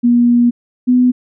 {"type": "tone pair in turn", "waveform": "sine", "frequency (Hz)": [240, 249.4], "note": ["B3", "B3"], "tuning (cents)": [-49, 17], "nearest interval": "minor second", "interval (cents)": 66, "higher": "second", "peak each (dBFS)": -7, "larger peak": "neither", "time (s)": [[0.03, 0.51], [0.87, 1.12]], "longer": "first", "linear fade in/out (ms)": 20, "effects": []}